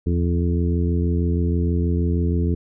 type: harmonic tone with a mistuned harmonic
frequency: 86.3 Hz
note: F2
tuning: 20 cents flat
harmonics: 1 / 2 / 3 / 4 / 5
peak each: -19 / -24 / -27 / -29 / -31 dBFS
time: 0.06-2.55 s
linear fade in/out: 10 ms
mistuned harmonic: 1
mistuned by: -110 cents
effects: none